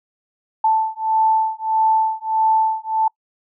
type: beating tone pair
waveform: sine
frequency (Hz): 880 / 881.6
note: A5 / A5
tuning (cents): 0 / +3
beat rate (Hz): 1.6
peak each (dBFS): -18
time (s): 0.64-3.08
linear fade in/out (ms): 5
effects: noise-tail reverb RT60 0.1 s tail -26 dB re dry